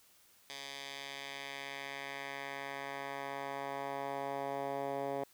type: tone with band-pass filter sweep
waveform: 10% pulse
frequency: 138.8 Hz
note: C#3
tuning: 3 cents sharp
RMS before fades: -41 dBFS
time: 0.5-5.24 s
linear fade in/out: 0 ms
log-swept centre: 4000 to 580 Hz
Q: 1.2
effects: white hiss -65 dBFS RMS until 5.33 s